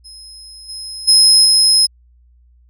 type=tone with level steps; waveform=35% pulse; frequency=5130 Hz; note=E8; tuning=48 cents flat; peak=-32 / -24 / -4 / -6 dBFS; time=0.04-1.87 s; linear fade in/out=20 ms; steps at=0.68 / 1.07 / 1.44 s; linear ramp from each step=20 ms; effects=added 60 Hz sine -47 dBFS peak until 2.69 s